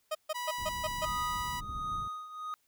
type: tone bursts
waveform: 30% pulse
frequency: 622.3 Hz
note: D#5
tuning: in tune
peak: -28 dBFS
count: 6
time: 0.11-1.056 s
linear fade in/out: 10 ms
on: 41 ms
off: 140 ms
type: tone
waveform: sawtooth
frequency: 979 Hz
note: B5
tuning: 15 cents flat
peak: -31 dBFS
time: 0.34-1.61 s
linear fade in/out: 20 ms
type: low-pass noise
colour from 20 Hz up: pink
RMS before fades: -44 dBFS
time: 0.58-2.08 s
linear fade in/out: 5 ms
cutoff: 170 Hz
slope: 12 dB/octave
type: tone with tremolo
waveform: triangle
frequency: 1244.5 Hz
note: D#6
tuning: in tune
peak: -30 dBFS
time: 1.04-2.54 s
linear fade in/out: 0 ms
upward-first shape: triangle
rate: 1.4 Hz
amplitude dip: 80%
effects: white hiss -73 dBFS RMS until 2.67 s